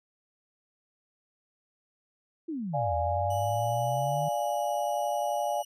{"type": "exponential two-way sweep", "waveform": "sine", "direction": "down then up", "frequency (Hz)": [347.2, 81.5, 154.2], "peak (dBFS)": -31, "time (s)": [2.48, 4.29], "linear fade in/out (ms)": 10, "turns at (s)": 2.94}
{"type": "chord", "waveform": "sine", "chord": "D diminished", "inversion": "none", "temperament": "equal", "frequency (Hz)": [587.3, 698.5, 830.6], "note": ["D5", "F5", "Ab5"], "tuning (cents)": [0, 0, 0], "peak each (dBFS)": -31, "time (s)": [2.73, 5.63], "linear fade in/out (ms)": 20}
{"type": "tone with pitch glide", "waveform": "15% pulse", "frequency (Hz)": [2960, 2933], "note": ["F#7", "F#7"], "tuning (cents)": [0, -16], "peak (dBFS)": -37, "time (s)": [3.3, 5.65], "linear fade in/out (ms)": 5, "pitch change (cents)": -16, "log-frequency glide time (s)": [3.99, 4.69]}
{"effects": []}